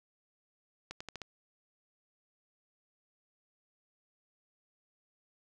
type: accelerating click train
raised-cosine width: 0.2 ms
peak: -24 dBFS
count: 5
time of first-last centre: 0.91-1.217 s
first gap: 95 ms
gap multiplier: 0.86
effects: none